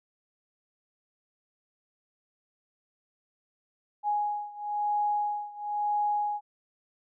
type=beating tone pair; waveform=sine; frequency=830.6 / 831.6 Hz; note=G#5 / G#5; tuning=0 / +2 cents; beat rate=1 Hz; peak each=-29 / -31 dBFS; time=4.03-6.41 s; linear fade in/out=50 ms; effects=none